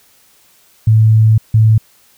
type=tone bursts at uneven times; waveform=sine; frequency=110 Hz; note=A2; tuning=in tune; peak=-5 dBFS; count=2; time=0.87-1.38 / 1.54-1.78 s; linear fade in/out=5 ms; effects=white hiss -50 dBFS RMS until 2.17 s